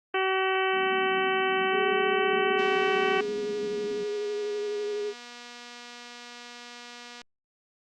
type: harmonic tone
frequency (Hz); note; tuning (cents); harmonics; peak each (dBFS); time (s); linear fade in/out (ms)
380; F#4; +46; 1 / 2 / 3 / 4 / 5 / 6 / 7 / 8; -27 / -30 / -32 / -33 / -34 / -35 / -35 / -36; 0.14-3.21; 5
type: band-pass noise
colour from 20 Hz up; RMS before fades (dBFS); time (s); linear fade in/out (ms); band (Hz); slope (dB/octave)
white; -42; 0.73-4.04; 10; 190 to 270; 48
type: tone with vibrato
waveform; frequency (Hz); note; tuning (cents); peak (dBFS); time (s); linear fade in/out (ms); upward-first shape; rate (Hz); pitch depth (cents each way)
sine; 415.3; G#4; 0; -28; 1.71-5.14; 50; sine; 12; 25
type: click train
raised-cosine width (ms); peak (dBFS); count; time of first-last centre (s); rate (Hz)
0.2; -27; 1116; 2.59-7.217; 241
effects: Opus 32 kbps